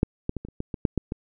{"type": "clicks", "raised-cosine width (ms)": 3, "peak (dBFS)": [-6, -12, -17, -23, -30, -16, -17, -7, -10, -16], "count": 10, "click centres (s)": [0.031, 0.294, 0.367, 0.45, 0.486, 0.604, 0.742, 0.852, 0.977, 1.121], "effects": []}